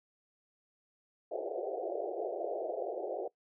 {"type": "band-pass noise", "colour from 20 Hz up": "pink", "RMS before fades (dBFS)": -37, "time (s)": [1.31, 3.28], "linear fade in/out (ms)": 10, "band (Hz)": [350, 750], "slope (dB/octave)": 96, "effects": ["noise-tail reverb RT60 0.1 s tail -20 dB re dry"]}